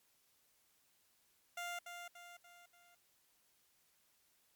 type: tone with echo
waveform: 15% pulse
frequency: 699 Hz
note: F5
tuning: 1 cent sharp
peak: -35 dBFS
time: 1.57-1.79 s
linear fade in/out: 5 ms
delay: 290 ms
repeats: 4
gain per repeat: -6 dB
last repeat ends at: 2.95 s
effects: white hiss -74 dBFS RMS until 4.55 s + MP3 96 kbps